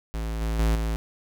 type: tone with level steps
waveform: square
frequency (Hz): 55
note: A1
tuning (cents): 0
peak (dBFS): -28 / -25 / -20 / -25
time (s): 0.14-0.96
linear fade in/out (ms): 0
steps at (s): 0.41 / 0.59 / 0.75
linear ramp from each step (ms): 5
effects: none